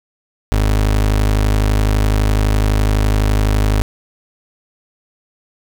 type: tone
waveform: 30% pulse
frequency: 51.91 Hz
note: G#1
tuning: in tune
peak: -9 dBFS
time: 0.52-3.82 s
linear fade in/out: 0 ms
effects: none

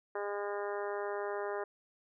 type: harmonic tone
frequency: 203.6 Hz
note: G#3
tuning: 34 cents flat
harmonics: 2 / 3 / 4 / 5 / 6 / 7 / 8 / 9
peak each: -37 / -41 / -43 / -45 / -47 / -48 / -49 / -50 dBFS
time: 0.15-1.64 s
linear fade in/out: 5 ms
effects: none

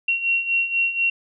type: beating tone pair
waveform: sine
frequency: 2736 / 2740.1 Hz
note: F7 / F7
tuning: -36 / -34 cents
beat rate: 4.1 Hz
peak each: -25 / -20 dBFS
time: 0.08-1.1 s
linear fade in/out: 5 ms
effects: none

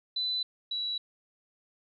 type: tone pair in turn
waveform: sine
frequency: 4000 / 3920 Hz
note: B7 / B7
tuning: +21 / -14 cents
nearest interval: unison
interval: 35 cents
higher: first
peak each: -28 / -30 dBFS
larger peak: first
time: 0.16-0.43 / 0.71-0.98 s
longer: neither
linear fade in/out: 5 ms
effects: none

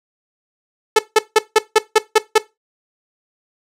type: tone bursts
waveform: sawtooth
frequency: 435.8 Hz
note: A4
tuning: 17 cents flat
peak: -3 dBFS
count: 8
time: 0.96-2.382 s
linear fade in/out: 5 ms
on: 29 ms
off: 170 ms
effects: noise-tail reverb RT60 0.2 s tail -17 dB re dry + low-pass 10000 Hz 12 dB/octave

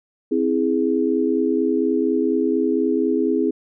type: chord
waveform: sine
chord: C augmented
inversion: none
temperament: equal with one note detuned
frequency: 261.6 / 325.8 / 415.3 Hz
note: C4 / E4 / G#4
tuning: 0 / -20 / 0 cents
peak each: -21 dBFS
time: 0.31-3.51 s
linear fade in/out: 10 ms
effects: none

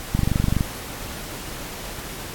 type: click train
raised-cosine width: 5 ms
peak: -7 dBFS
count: 12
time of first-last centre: 0.15-0.608 s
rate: 24 Hz
effects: pink hiss -34 dBFS RMS until 2.34 s + AAC 64 kbps

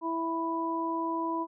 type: harmonic tone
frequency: 329.6 Hz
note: E4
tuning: in tune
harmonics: 1 / 2 / 3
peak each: -32 / -39 / -31 dBFS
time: 0.01-1.47 s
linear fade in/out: 50 ms
effects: none

